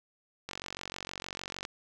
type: click train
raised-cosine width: 0.2 ms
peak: -20 dBFS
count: 55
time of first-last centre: 0.49-1.651 s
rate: 46.5 Hz
effects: none